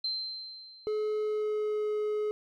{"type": "tone with exponential decay", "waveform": "sine", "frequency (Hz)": 4115, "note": "C8", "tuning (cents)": -30, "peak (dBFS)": -28, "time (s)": [0.04, 1.42], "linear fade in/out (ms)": 5, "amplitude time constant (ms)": 300}
{"type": "tone with pitch glide", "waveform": "triangle", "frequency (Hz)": [426.9, 423.2], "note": ["G#4", "G#4"], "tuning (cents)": [48, 33], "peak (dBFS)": -26, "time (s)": [0.87, 2.31], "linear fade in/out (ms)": 0, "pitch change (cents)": -15, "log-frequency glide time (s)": [1.2, 1.93]}
{"effects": []}